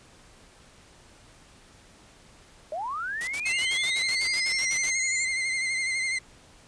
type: linear sweep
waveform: sine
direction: up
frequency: 582 to 7260 Hz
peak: -29 dBFS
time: 2.72-5.25 s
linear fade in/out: 2 ms
type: noise bursts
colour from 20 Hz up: white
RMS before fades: -36 dBFS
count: 14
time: 3.21-4.898 s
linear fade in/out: 0 ms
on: 63 ms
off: 62 ms
type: tone with vibrato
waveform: 40% pulse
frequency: 2093 Hz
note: C7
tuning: in tune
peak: -25 dBFS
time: 3.45-6.19 s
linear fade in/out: 10 ms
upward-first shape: sine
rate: 12 Hz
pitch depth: 42 cents each way
effects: pink hiss -54 dBFS RMS until 6.67 s + resampled to 22050 Hz